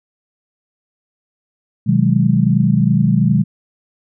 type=chord; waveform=sine; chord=G# minor seventh; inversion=first; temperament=equal with one note detuned; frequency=125.85 / 155.56 / 185 / 207.7 Hz; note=B2 / D#3 / F#3 / G#3; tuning=+33 / 0 / 0 / 0 cents; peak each=-16 dBFS; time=1.86-3.44 s; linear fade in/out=20 ms; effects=none